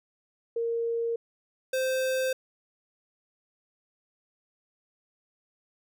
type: tone pair in turn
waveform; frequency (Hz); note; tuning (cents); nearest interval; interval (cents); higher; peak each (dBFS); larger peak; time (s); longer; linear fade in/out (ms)
sine / square; 463.7 / 520.5; A#4 / C5; -9 / -9; major second; 200; second; -26; neither; 0.56-1.16 / 1.73-2.33; neither; 5
effects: none